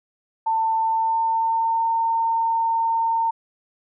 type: tone with pitch glide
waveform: sine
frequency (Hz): 894 to 910.7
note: A5 to A#5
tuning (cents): +27 to -41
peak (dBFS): -18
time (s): 0.46-3.31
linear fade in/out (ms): 10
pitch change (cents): +32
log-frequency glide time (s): 0.8-1.87
effects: none